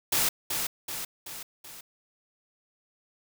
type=noise with echo; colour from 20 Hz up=white; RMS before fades=-25 dBFS; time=0.12-0.29 s; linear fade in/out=5 ms; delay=380 ms; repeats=4; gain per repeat=-5 dB; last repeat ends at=1.81 s; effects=none

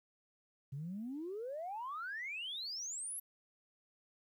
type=exponential sweep; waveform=sine; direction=up; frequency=130.81 to 11610 Hz; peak=-39 dBFS; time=0.72-3.2 s; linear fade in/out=10 ms; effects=tanh soft clip ceiling -35 dBFS + 12-bit

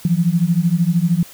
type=beating tone pair; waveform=sine; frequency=164.81 / 177.81 Hz; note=E3 / F3; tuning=0 / +31 cents; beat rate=13 Hz; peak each=-16 dBFS; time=0.05-1.23 s; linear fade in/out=2 ms; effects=white hiss -41 dBFS RMS until 1.33 s

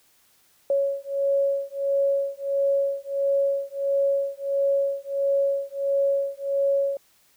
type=beating tone pair; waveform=sine; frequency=554.4 / 555.9 Hz; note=C#5 / C#5; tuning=0 / +5 cents; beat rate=1.5 Hz; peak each=-24 dBFS; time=0.7-6.97 s; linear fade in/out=2 ms; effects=white hiss -61 dBFS RMS until 7.36 s

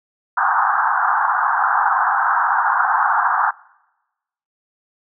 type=band-pass noise; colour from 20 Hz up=pink; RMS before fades=-17 dBFS; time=0.37-3.51 s; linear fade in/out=5 ms; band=760 to 1600 Hz; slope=96 dB/octave; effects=noise-tail reverb RT60 1.0 s tail -24 dB re dry

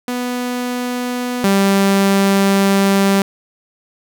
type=tone pair in turn; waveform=sawtooth; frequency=246.9 / 196.61 Hz; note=B3 / G3; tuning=0 / +5 cents; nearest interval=major third; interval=395 cents; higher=first; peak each=-15 / -7 dBFS; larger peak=second; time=0.08-1.44 / 1.44-3.22 s; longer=second; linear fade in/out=2 ms; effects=none

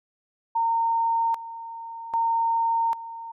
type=tone with tremolo; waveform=sine; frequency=917 Hz; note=A#5; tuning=29 cents flat; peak=-20 dBFS; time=0.55-3.32 s; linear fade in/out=10 ms; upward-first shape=square; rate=0.63 Hz; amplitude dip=80%; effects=none

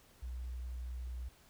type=tone; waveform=sine; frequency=61.74 Hz; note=B1; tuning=in tune; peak=-39 dBFS; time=0.22-1.29 s; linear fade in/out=10 ms; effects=pink hiss -64 dBFS RMS until 1.49 s

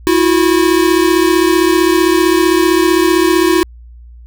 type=tone pair together; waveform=square; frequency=327.7 / 363.2 Hz; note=E4 / F#4; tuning=-10 / -32 cents; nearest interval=major second; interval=178 cents; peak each=-12 dBFS; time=0.07-3.63 s; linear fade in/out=0 ms; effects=added 59 Hz sine -33 dBFS peak until 4.26 s

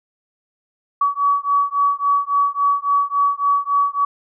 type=beating tone pair; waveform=sine; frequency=1134 / 1137.6 Hz; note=C#6 / C#6; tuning=+39 / +45 cents; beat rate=3.6 Hz; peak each=-18 dBFS; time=1.01-4.05 s; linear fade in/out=5 ms; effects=none

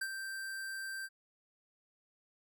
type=tone with ADSR envelope; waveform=square; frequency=1568 Hz; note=G6; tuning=in tune; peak=-34 dBFS; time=0.01-1.09 s; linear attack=7 ms; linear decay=59 ms; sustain=-6 dB; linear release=44 ms; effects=none

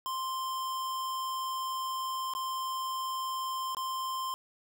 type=tone with dropouts; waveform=square; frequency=1046.5 Hz; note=C6; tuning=in tune; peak=-33 dBFS; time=0.06-4.34 s; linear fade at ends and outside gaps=0 ms; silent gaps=2.337-2.35 / 3.748-3.769 s; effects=none

